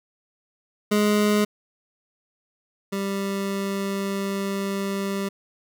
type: tone pair in turn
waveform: 25% pulse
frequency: 208.7 / 196.99 Hz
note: G#3 / G3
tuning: +9 / +9 cents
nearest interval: minor second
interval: 100 cents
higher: first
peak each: -14 / -21 dBFS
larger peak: first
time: 0.91-1.45 / 2.92-5.29 s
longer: second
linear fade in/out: 10 ms
effects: none